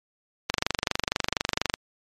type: click train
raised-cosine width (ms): 0.2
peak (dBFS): -5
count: 31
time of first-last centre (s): 0.5-1.74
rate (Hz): 24.2
effects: MP3 64 kbps